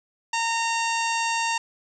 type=harmonic tone with a mistuned harmonic; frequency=918 Hz; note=A#5; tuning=27 cents flat; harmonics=1 / 2 / 3 / 4 / 5 / 6 / 7 / 8 / 9; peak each=-25 / -31 / -29 / -37 / -35 / -36 / -38 / -37 / -43 dBFS; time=0.33-1.58 s; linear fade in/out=5 ms; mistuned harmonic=6; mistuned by=+35 cents; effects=10-bit